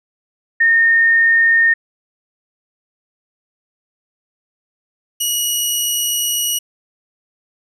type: tone pair in turn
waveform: sine / 15% pulse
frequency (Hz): 1832 / 2908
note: A#6 / F#7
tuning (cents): -31 / -31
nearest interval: minor sixth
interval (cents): 800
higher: second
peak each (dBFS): -9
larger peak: neither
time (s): 0.6-1.74 / 5.2-6.59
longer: second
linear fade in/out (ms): 10
effects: none